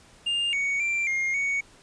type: tone with pitch steps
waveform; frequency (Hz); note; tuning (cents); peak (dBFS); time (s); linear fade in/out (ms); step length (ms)
triangle; 2808 / 2234 / 2358 / 2129 / 2230; F7 / C#7 / D7 / C7 / C#7; +9 / +13 / +6 / +30 / +10; -22; 0.26-1.61; 10; 270
effects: pink hiss -54 dBFS RMS until 1.82 s + resampled to 22050 Hz